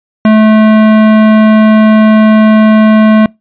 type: tone with hard clipping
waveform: sine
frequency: 216.8 Hz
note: A3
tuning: 25 cents flat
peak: -4 dBFS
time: 0.25-3.26 s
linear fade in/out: 2 ms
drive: 17 dB
effects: noise-tail reverb RT60 0.2 s tail -25 dB re dry + resampled to 11025 Hz